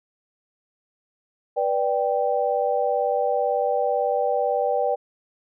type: chord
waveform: sine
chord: G major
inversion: first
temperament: just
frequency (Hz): 490 / 588 / 784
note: B4 / D5 / G5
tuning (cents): -14 / +2 / 0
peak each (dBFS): -24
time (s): 1.56-4.96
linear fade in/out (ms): 20
effects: none